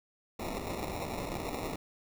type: noise with sample-and-hold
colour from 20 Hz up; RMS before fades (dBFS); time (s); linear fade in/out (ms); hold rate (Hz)
white; -37; 0.39-1.76; 5; 1575
effects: none